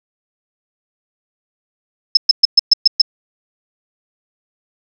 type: tone bursts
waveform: sine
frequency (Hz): 5220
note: E8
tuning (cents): -18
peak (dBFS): -3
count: 7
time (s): 2.15-3.017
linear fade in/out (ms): 5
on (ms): 21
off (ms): 120
effects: none